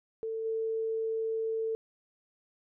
sine tone with level steps, 446.4 Hz, A4, 25 cents sharp, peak -32 / -29 dBFS, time 0.23-1.75 s, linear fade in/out 0 ms, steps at 0.44 s, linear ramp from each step 20 ms, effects none

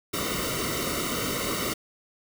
pink noise with comb filter, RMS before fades -29 dBFS, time 0.13-1.74 s, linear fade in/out 10 ms, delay 1.2 ms, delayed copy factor -0.9, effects none

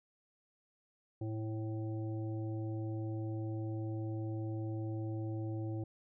harmonic tone with a mistuned harmonic, 110 Hz, A2, in tune, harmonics 1 / 3 / 5 / 7, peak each -37 / -41 / -50 / -54 dBFS, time 1.21-5.84 s, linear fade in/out 5 ms, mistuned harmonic 5, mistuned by -16 cents, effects none

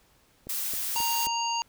click train, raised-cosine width 2 ms, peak -29 dBFS, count 4, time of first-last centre 0.47-1.27 s, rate 3.75 Hz
blue noise, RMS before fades -31 dBFS, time 0.49-1.27 s, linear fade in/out 5 ms
harmonic tone, 932.3 Hz, A#5, in tune, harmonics 1 / 3 / 5 / 7, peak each -28 / -33 / -35 / -36 dBFS, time 0.96-1.62 s, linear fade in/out 0 ms
effects pink hiss -63 dBFS RMS until 1.68 s

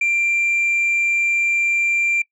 sine tone with frequency modulation, 2369 Hz, D7, 14 cents sharp, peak -13 dBFS, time 0.01-2.22 s, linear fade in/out 5 ms, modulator 36.6 Hz, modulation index 0.22, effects noise-tail reverb RT60 0.1 s tail -25 dB re dry + tanh soft clip ceiling -14 dBFS

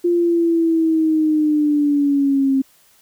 sine linear sweep, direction down, 349.4 to 266.4 Hz, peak -13 dBFS, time 0.04-2.62 s, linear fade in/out 10 ms, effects white hiss -54 dBFS RMS until 3.01 s

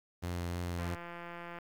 sawtooth tone with vibrato, 87.31 Hz, F2, in tune, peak -31 dBFS, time 0.22-0.96 s, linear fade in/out 20 ms, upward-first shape triangle, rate 3.1 Hz, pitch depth 17 cents each way
click train, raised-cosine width 0.5 ms, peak -30 dBFS, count 138, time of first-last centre 0.79-1.587 s, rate 172 Hz
effects 10-bit

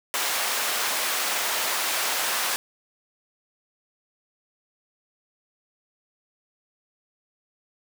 pink high-pass noise, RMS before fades -26 dBFS, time 0.14-2.56 s, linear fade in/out 0 ms, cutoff 810 Hz, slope 12 dB/octave, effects none

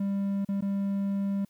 triangle tone with dropouts, 198.1 Hz, G3, 18 cents sharp, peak -24 dBFS, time 0-1.45 s, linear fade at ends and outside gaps 5 ms, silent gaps 0.449-0.487 / 0.609-0.622 s, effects white hiss -69 dBFS RMS until 1.49 s

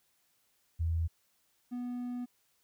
sine / triangle tone pair in turn, 82.41 / 245.4 Hz, E2 / B3, 0 / -11 cents, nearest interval octave + perfect fifth, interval 1889 cents, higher second, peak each -28 / -33 dBFS, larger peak first, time 0.79-1.08 / 1.71-2.26 s, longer second, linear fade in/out 20 ms, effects white hiss -73 dBFS RMS until 2.63 s

